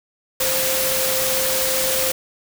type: tone in noise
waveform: sine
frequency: 523.3 Hz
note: C5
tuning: in tune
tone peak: -24 dBFS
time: 0.4-2.12 s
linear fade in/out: 5 ms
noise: white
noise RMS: -21 dBFS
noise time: 0.4-2.12 s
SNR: -6 dB
effects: none